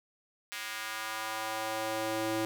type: tone with high-pass filter sweep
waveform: square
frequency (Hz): 110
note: A2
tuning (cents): 0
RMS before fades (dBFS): -35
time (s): 0.52-2.45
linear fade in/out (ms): 0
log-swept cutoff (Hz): 2000 to 320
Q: 1.3
effects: none